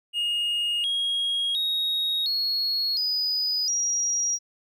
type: tone with pitch steps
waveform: triangle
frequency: 2855 / 3280 / 3767 / 4327 / 4971 / 5710 Hz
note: F7 / G#7 / A#7 / C#8 / D#8 / F8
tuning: +37 / -22 / +17 / -43 / -2 / +37 cents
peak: -21 dBFS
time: 0.13-4.39 s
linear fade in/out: 50 ms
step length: 710 ms
effects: tanh soft clip ceiling -17 dBFS